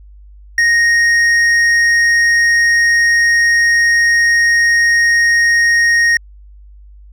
triangle tone with hard clipping, 1864.7 Hz, A#6, in tune, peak -10 dBFS, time 0.58-6.17 s, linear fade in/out 2 ms, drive 10 dB, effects added 50 Hz sine -36 dBFS peak until 7.12 s

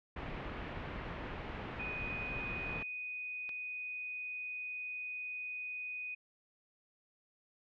pink low-pass noise, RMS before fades -43 dBFS, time 0.16-2.83 s, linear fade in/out 5 ms, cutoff 2700 Hz, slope 24 dB/octave
sine tone, 2489 Hz, D#7, in tune, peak -39 dBFS, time 1.79-6.15 s, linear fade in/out 10 ms
click, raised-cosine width 0.3 ms, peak -34 dBFS, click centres 3.492 s
effects none

